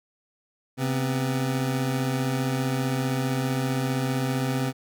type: tone pair together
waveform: 25% pulse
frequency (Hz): 132.81 / 250.3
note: C3 / B3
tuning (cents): +26 / +23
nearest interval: major seventh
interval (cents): 1097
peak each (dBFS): -21 / -27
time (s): 0.77-4.73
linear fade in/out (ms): 50
effects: none